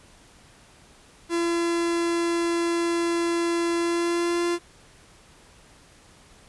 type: tone with pitch glide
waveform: 45% pulse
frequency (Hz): 339.8 to 345.5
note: F4 to F4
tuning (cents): -47 to -19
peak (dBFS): -22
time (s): 1.29-4.59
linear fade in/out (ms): 50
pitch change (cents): +28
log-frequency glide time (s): 3.76-4.46
effects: pink hiss -53 dBFS RMS until 6.48 s + resampled to 24000 Hz